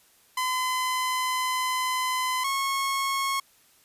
sawtooth tone pair in turn, 1019 / 1092.7 Hz, C6 / C#6, -46 / -25 cents, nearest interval minor second, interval 121 cents, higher second, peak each -21 dBFS, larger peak neither, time 0.37-2.44 / 2.44-3.4 s, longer first, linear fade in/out 5 ms, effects white hiss -60 dBFS RMS until 3.84 s + resampled to 32000 Hz

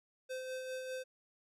square tone with tremolo, 516 Hz, C5, 24 cents flat, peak -39 dBFS, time 0.29-1.04 s, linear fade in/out 20 ms, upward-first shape sine, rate 5 Hz, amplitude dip 35%, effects low-pass 11000 Hz 12 dB/octave

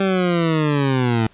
20% pulse linear sweep, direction down, 196 to 109.1 Hz, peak -11 dBFS, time 0-1.27 s, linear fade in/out 5 ms, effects pink hiss -52 dBFS RMS until 1.33 s + resampled to 8000 Hz

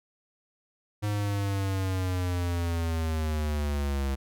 square linear sweep, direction down, 104.8 to 67.2 Hz, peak -27 dBFS, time 1.02-4.16 s, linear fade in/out 20 ms, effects none

